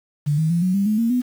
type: tone with pitch steps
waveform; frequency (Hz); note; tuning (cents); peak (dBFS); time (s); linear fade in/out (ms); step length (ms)
sine; 146.83 / 158.28 / 170.62 / 183.93 / 198.27 / 213.7 / 230.4 / 248.4; D3 / D#3 / F3 / F#3 / G3 / G#3 / A#3 / B3; 0 / +30 / -40 / -10 / +20 / +50 / -20 / +10; -16; 0.26-1.22; 20; 120
effects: 7-bit